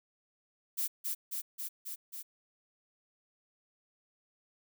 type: noise with echo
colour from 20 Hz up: violet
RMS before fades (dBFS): -33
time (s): 0.77-0.88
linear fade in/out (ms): 20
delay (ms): 270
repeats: 5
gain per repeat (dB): -2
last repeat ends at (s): 2.23
effects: none